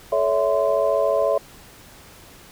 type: tone cluster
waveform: sine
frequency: 434.5 / 563 / 657 / 1034 Hz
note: A4 / C#5 / E5 / C6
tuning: -22 / +27 / -6 / -21 cents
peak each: -25 / -20 / -21 / -28 dBFS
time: 0.12-1.38 s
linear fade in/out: 5 ms
effects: pink hiss -46 dBFS RMS until 2.51 s